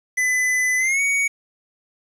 square tone with pitch glide, 2007 to 2240 Hz, B6 to C#7, +27 to +18 cents, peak -18 dBFS, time 0.17-1.28 s, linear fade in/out 10 ms, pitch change +191 cents, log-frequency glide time 0.78-1.01 s, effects low-pass 11000 Hz 12 dB/octave + 8-bit

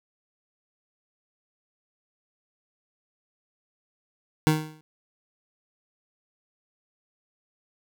25% pulse tone with exponential decay, 155.2 Hz, D#3, 4 cents flat, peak -11 dBFS, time 4.47-4.81 s, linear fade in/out 0 ms, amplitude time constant 73 ms, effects none

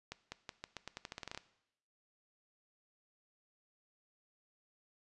accelerating click train, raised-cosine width 0.2 ms, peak -25 dBFS, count 15, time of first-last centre 0.12-1.376 s, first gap 200 ms, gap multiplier 0.86, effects noise-tail reverb RT60 0.8 s tail -17 dB re dry + resampled to 24000 Hz

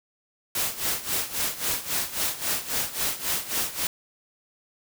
white noise with tremolo, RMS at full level -25 dBFS, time 0.55-3.87 s, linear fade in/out 2 ms, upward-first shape sine, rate 3.7 Hz, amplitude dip 80%, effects none

